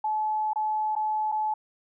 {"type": "tone with dropouts", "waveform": "sine", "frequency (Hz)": 860, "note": "A5", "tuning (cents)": -40, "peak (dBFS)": -24, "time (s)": [0.04, 1.54], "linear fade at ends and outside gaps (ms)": 5, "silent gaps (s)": [[0.534, 0.558], [0.953, 0.962], [1.318, 1.322]], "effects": []}